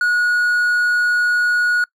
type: tone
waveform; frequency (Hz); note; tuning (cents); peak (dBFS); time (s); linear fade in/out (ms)
triangle; 1454; F#6; -31; -12; 0.01-1.84; 2
effects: noise-tail reverb RT60 0.1 s tail -24 dB re dry